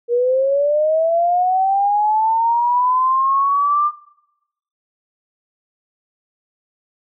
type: linear sweep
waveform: sine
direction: up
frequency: 470.4 to 1200 Hz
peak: -13 dBFS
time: 0.08-3.92 s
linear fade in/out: 50 ms
effects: noise-tail reverb RT60 0.9 s tail -23 dB re dry